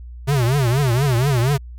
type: tone with vibrato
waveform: square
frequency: 130 Hz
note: C3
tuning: 11 cents flat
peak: -15 dBFS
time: 0.27-1.58 s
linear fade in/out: 20 ms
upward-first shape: triangle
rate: 4.2 Hz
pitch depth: 240 cents each way
effects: added 60 Hz sine -32 dBFS peak until 1.78 s + MP3 96 kbps